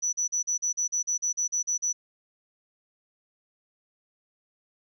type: tone bursts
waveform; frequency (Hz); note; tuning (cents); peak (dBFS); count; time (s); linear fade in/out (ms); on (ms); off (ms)
sine; 5930; F#8; +3; -23; 13; 0.02-1.93; 20; 110; 40
effects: tanh soft clip ceiling -19 dBFS